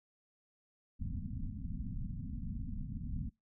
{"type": "low-pass noise", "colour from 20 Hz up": "pink", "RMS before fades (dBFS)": -40, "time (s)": [0.99, 3.3], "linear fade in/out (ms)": 20, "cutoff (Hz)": 260, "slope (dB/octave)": 96, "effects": ["noise-tail reverb RT60 0.2 s tail -24 dB re dry"]}